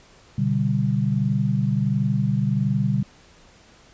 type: chord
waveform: sine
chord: G major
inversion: first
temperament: equal with one note detuned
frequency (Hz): 123.47 / 144.89 / 196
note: B2 / D3 / G3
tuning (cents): 0 / -23 / 0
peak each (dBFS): -23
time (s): 0.38-3.03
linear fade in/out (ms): 5
effects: pink hiss -52 dBFS RMS until 3.93 s + resampled to 16000 Hz

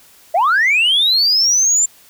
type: linear sweep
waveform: sine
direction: up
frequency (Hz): 614 to 7300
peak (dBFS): -9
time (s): 0.34-1.86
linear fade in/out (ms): 10
effects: tanh soft clip ceiling -8 dBFS + white hiss -47 dBFS RMS until 2.09 s

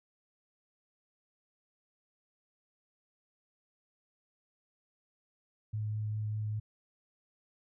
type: tone with vibrato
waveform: sine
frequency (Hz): 107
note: A2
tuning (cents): -48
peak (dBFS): -32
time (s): 5.73-6.6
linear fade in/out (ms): 10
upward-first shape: triangle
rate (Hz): 5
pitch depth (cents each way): 11
effects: none

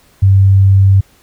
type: tone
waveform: sine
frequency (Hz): 97.2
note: G2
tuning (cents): -14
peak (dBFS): -4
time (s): 0.22-1.01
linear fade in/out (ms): 10
effects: pink hiss -49 dBFS RMS until 1.22 s

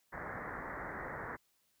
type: low-pass noise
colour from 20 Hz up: white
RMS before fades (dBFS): -43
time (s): 0.12-1.37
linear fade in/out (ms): 20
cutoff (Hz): 2000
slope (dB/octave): 96
effects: white hiss -75 dBFS RMS until 1.8 s

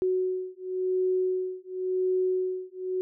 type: beating tone pair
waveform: sine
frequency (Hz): 370 / 370.93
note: F#4 / F#4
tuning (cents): 0 / +4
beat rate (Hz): 0.93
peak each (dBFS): -28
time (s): 0.02-3.01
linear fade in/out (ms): 0
effects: none

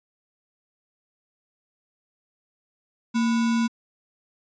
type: tone with sample-and-hold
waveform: sine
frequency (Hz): 230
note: A#3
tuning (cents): -23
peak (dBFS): -19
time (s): 3.14-3.68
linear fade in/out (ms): 20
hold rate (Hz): 1225
effects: resampled to 16000 Hz

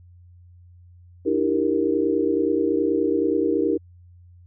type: chord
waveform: sine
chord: E half-diminished seventh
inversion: third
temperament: equal with one note detuned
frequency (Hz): 300.2 / 329.6 / 392 / 466.2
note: D4 / E4 / G4 / Bb4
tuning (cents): +38 / 0 / 0 / 0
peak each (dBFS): -24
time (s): 1.25-3.78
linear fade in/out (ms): 20
effects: added 88 Hz sine -46 dBFS peak until 4.46 s

